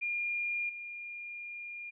sine tone with level steps, 2412 Hz, D7, 46 cents sharp, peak -31 / -40 dBFS, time 0.01-1.91 s, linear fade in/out 20 ms, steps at 0.69 s, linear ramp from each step 5 ms, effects none

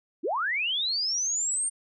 sine linear sweep, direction up, 247.3 to 8870 Hz, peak -25 dBFS, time 0.23-1.7 s, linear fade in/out 20 ms, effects none

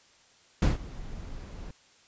brown noise with ADSR envelope, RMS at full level -18 dBFS, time 0.62-1.71 s, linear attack 4 ms, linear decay 150 ms, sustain -22 dB, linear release 4 ms, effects white hiss -60 dBFS RMS until 2.07 s + resampled to 16000 Hz

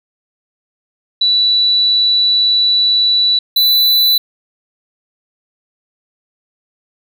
sine / square tone pair in turn, 3951 / 3983 Hz, B7 / B7, 0 / +14 cents, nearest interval unison, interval 14 cents, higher second, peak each -9 dBFS, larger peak neither, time 1.21-3.39 / 3.56-4.18 s, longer first, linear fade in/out 5 ms, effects none

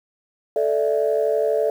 sine chord, A suspended fourth, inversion none, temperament equal, 440 / 587.3 / 659.3 Hz, A4 / D5 / E5, 0 / 0 / 0 cents, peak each -20 / -21 / -23 dBFS, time 0.56-1.7 s, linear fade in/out 2 ms, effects tanh soft clip ceiling -9 dBFS + 8-bit

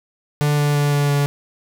45% pulse tone with pitch steps, 147.2 / 146.18 / 145.17 / 144.17 / 143.17 Hz, D3 / D3 / D3 / D3 / D3, +4 / -8 / -20 / -32 / -44 cents, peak -15 dBFS, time 0.41-1.26 s, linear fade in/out 0 ms, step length 170 ms, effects none

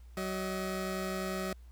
20% pulse tone pair together, 188.19 / 633 Hz, F#3 / D#5, +30 / +30 cents, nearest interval octave + major sixth, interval 2100 cents, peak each -30 / -34 dBFS, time 0.17-1.53 s, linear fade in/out 2 ms, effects added 60 Hz sine -49 dBFS peak until 1.71 s + pink hiss -69 dBFS RMS until 1.71 s

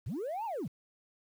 sine linear two-way sweep, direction up then down, 77.6 to 946 to 106.6 Hz, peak -32 dBFS, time 0.06-0.68 s, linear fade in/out 10 ms, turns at 0.45 s, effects tanh soft clip ceiling -32 dBFS + 10-bit

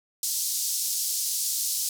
pink band-pass noise, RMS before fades -28 dBFS, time 0.23-1.89 s, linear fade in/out 2 ms, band 5000 to 15000 Hz, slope 24 dB/octave, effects none

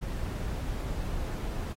brown noise, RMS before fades -33 dBFS, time 0.01-1.74 s, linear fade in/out 20 ms, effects AAC 48 kbps

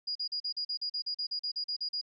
sine tone bursts, 4873 Hz, D#8, 37 cents flat, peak -31 dBFS, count 16, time 0.07-2.014 s, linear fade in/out 10 ms, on 84 ms, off 40 ms, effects none

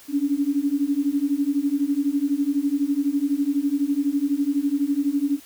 sine beating tone pair, 277.2 / 289.2 Hz, C#4 / D4, 0 / -27 cents, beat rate 12 Hz, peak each -23 / -22 dBFS, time 0.08-5.4 s, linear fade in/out 50 ms, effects white hiss -48 dBFS RMS until 5.45 s

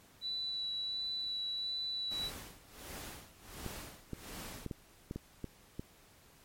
sine tone with vibrato, 3953 Hz, B7, 1 cent sharp, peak -35 dBFS, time 0.21-2.31 s, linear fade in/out 50 ms, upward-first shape sine, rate 1.4 Hz, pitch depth 11 cents each way
pink noise with tremolo, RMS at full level -45 dBFS, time 2.1-4.67 s, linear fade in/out 20 ms, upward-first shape sine, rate 1.4 Hz, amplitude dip 90%
clicks, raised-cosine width 3 ms, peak -26 dBFS, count 8, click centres 3.663 / 4.133 / 4.663 / 4.712 / 5.111 / 5.16 / 5.443 / 5.795 s
effects pink hiss -62 dBFS RMS until 6.44 s + MP3 64 kbps

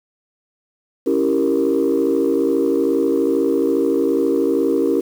sine chord, C# diminished seventh, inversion none, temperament equal, 277.2 / 329.6 / 392 / 466.2 Hz, C#4 / E4 / G4 / Bb4, 0 / 0 / 0 / 0 cents, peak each -19 dBFS, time 1.06-5.01 s, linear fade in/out 10 ms, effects tanh soft clip ceiling -8 dBFS + 7-bit

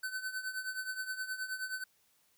square tone with tremolo, 1519 Hz, F#6, 45 cents sharp, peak -34 dBFS, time 0.03-1.84 s, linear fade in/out 5 ms, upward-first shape triangle, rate 9.5 Hz, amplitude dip 80%, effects white hiss -71 dBFS RMS until 2.37 s

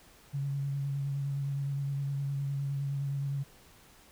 sine tone with vibrato, 139.5 Hz, C#3, 11 cents sharp, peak -30 dBFS, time 0.33-3.44 s, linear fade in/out 20 ms, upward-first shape sine, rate 9.7 Hz, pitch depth 21 cents each way, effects pink hiss -58 dBFS RMS until 4.11 s

